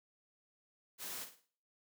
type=noise with echo; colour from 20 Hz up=white; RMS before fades=-44 dBFS; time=0.98-1.27 s; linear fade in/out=50 ms; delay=53 ms; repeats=4; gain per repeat=-9 dB; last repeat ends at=1.482 s; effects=noise-tail reverb RT60 0.5 s tail -19 dB re dry + high-pass 150 Hz 12 dB/octave